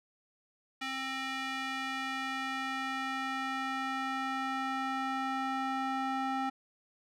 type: tone with band-pass filter sweep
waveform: square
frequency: 265.5 Hz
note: C4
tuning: 25 cents sharp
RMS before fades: -35 dBFS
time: 0.81-6.5 s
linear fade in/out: 10 ms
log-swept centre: 2400 to 1000 Hz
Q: 1.2
effects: none